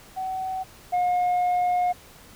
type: tone pair in turn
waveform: sine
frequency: 754 / 717.5 Hz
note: F#5 / F5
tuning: +32 / +47 cents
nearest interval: minor second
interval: 85 cents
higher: first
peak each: -26 / -17 dBFS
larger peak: second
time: 0.16-0.64 / 0.92-1.93 s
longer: second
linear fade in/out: 20 ms
effects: tanh soft clip ceiling -19 dBFS + pink hiss -49 dBFS RMS until 2.35 s